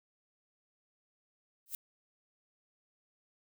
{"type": "noise with exponential growth", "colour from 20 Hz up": "violet", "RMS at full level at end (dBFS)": -34, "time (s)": [1.66, 1.75], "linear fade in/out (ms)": 1, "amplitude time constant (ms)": 19, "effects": []}